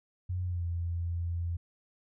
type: tone with pitch glide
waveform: sine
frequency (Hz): 90.6 to 85.52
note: F#2 to F2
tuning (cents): -36 to -36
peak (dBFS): -30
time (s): 0.29-1.57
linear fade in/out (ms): 10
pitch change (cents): -100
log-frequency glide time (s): 0.44-0.65
effects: none